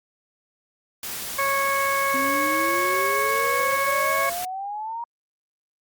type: noise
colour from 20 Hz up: white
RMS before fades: -32 dBFS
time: 1.03-4.45 s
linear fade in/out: 2 ms
type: harmonic tone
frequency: 551 Hz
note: C#5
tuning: 11 cents flat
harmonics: 1 / 2 / 3 / 4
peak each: -28 / -23 / -29 / -27 dBFS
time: 1.38-4.3 s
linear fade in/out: 10 ms
type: exponential sweep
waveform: sine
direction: up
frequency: 261.6 to 951 Hz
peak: -28 dBFS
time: 2.14-5.04 s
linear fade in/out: 2 ms
effects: Opus 48 kbps